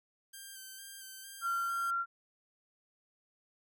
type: tone with vibrato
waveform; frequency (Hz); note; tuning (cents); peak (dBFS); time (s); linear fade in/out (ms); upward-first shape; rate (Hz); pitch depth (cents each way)
5% pulse; 1570; G6; +2; -36; 0.33-1.91; 10; square; 2.2; 25
type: tone with tremolo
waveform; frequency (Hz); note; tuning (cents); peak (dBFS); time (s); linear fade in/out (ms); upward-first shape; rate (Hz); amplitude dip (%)
sine; 1375; F6; -27; -30; 1.41-2.06; 50; triangle; 2.4; 25
effects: none